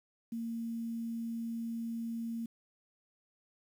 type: tone with quantisation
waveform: sine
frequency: 230 Hz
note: A#3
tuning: 23 cents flat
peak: -35 dBFS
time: 0.32-2.46 s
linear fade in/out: 5 ms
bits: 10
effects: none